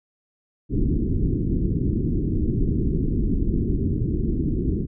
pink low-pass noise, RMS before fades -22 dBFS, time 0.69-4.87 s, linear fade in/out 50 ms, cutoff 370 Hz, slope 48 dB/octave, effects none

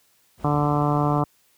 brown noise, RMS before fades -38 dBFS, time 0.37-1.24 s, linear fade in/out 50 ms
harmonic tone, 146.83 Hz, D3, in tune, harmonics 1 / 2 / 3 / 4 / 5 / 6 / 7 / 8 / 9, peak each -22 / -25 / -30 / -30 / -27 / -31 / -29 / -30 / -36 dBFS, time 0.44-1.24 s, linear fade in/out 5 ms
effects white hiss -62 dBFS RMS until 1.57 s + high-pass 60 Hz 12 dB/octave

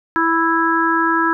harmonic tone, 329.6 Hz, E4, in tune, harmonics 1 / 3 / 4 / 5, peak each -19 / -19 / -19 / -19 dBFS, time 0.16-1.33 s, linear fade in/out 0 ms, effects none

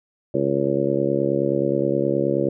harmonic tone, 69.5 Hz, C#2, 5 cents sharp, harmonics 2 / 3 / 4 / 5 / 6 / 7 / 8, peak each -28 / -28 / -27 / -23 / -28 / -26 / -25 dBFS, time 0.34-2.49 s, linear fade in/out 5 ms, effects none

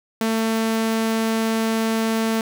sawtooth tone, 223.6 Hz, A3, 28 cents sharp, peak -15 dBFS, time 0.21-2.41 s, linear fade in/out 2 ms, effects none

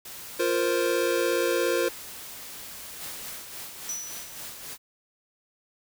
white noise, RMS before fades -41 dBFS, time 0.05-3.3 s, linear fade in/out 5 ms
square chord, F suspended fourth, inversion none, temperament equal, 349.2 / 466.2 / 523.3 Hz, F4 / Bb4 / C5, 0 / 0 / 0 cents, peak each -28 dBFS, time 0.39-1.89 s, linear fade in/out 10 ms
white noise with tremolo, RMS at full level -38 dBFS, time 2.98-4.78 s, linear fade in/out 50 ms, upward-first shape sine, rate 3.6 Hz, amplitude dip 45%
sine tone with exponential decay, 5920 Hz, F#8, in tune, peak -28 dBFS, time 3.89-4.63 s, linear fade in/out 2 ms, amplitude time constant 160 ms
effects none

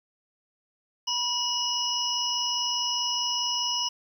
harmonic tone with a mistuned harmonic, 972 Hz, B5, 28 cents flat, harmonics 1 / 3 / 5 / 6, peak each -33 / -29 / -29 / -34 dBFS, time 1.07-3.89 s, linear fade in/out 10 ms, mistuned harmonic 5, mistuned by +120 cents, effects 9-bit

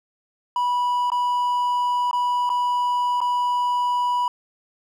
triangle tone with dropouts, 980 Hz, B5, 14 cents flat, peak -17 dBFS, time 0.56-4.28 s, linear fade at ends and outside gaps 2 ms, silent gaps 1.102-1.118 / 2.112-2.13 / 2.493-2.5 / 3.205-3.214 s, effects none

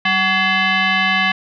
sine tone with frequency modulation, 192.1 Hz, G3, 35 cents flat, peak -13 dBFS, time 0.05-1.32 s, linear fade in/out 5 ms, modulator 944 Hz, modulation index 3, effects none

